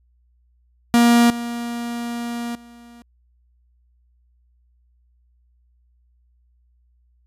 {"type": "tone with level steps", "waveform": "45% pulse", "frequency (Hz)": 236.7, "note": "A#3", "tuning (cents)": 27, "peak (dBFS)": [-11, -25, -42], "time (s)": [0.94, 3.02], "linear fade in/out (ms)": 0, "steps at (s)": [1.3, 2.55], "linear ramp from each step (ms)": 2, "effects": ["added 60 Hz sine -57 dBFS peak until 7.26 s", "resampled to 32000 Hz"]}